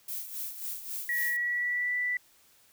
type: noise with tremolo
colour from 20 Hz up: violet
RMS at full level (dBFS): -35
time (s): 0.08-1.37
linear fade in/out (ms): 5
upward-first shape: sine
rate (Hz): 3.7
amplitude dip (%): 65
type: tone with pitch glide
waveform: sine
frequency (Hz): 1918 to 1974.2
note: A#6 to B6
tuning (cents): +49 to -1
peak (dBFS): -27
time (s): 1.09-2.17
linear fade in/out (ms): 2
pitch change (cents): +50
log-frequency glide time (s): 1.27-1.95
effects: white hiss -62 dBFS RMS until 2.72 s